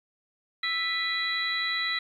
harmonic tone with a mistuned harmonic, 659.3 Hz, E5, in tune, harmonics 2 / 3 / 4 / 5 / 6, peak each -36 / -29 / -40 / -40 / -30 dBFS, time 0.63-1.99 s, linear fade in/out 5 ms, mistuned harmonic 4, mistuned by -120 cents, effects 10-bit

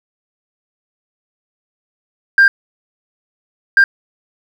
sine tone bursts at uneven times, 1592 Hz, G6, 26 cents sharp, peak -3 dBFS, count 2, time 2.38-2.48 / 3.77-3.84 s, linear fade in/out 2 ms, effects tanh soft clip ceiling -3 dBFS + 7-bit

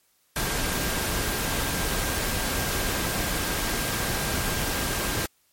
sine tone in noise, 1597 Hz, G6, 32 cents sharp, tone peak -37 dBFS, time 0.36-5.26 s, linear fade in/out 2 ms, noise pink, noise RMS -27 dBFS, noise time 0.36-5.26 s, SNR -13 dB, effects white hiss -66 dBFS RMS until 5.52 s + MP3 64 kbps

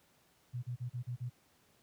sine tone bursts, 122.6 Hz, B2, 12 cents flat, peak -35 dBFS, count 6, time 0.53-1.298 s, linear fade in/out 20 ms, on 98 ms, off 36 ms, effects pink hiss -69 dBFS RMS until 1.82 s + high-pass 80 Hz 12 dB/octave

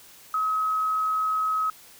sine tone, 1276 Hz, D#6, 43 cents sharp, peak -22 dBFS, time 0.34-1.7 s, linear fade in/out 2 ms, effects white hiss -50 dBFS RMS until 1.99 s

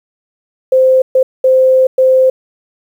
sine tone bursts at uneven times, 520 Hz, C5, 11 cents flat, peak -5 dBFS, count 4, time 0.72-1.02 / 1.15-1.23 / 1.44-1.87 / 1.98-2.3 s, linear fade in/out 5 ms, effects 7-bit

